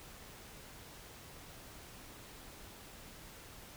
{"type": "silence", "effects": ["pink hiss -53 dBFS RMS until 3.76 s"]}